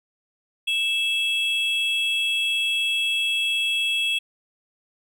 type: tone pair together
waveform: triangle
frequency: 2639 / 3316 Hz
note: E7 / G#7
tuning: +1 / -3 cents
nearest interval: major third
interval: 396 cents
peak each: -22 dBFS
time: 0.67-4.19 s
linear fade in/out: 10 ms
effects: none